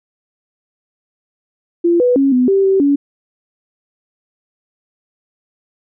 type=tone with pitch steps; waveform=sine; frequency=342.9 / 493.4 / 274.3 / 250.8 / 390.6 / 386 / 283.3 Hz; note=F4 / B4 / C#4 / B3 / G4 / G4 / C#4; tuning=-32 / -2 / -18 / +27 / -6 / -27 / +38 cents; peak=-9 dBFS; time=1.84-2.96 s; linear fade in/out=10 ms; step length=160 ms; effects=none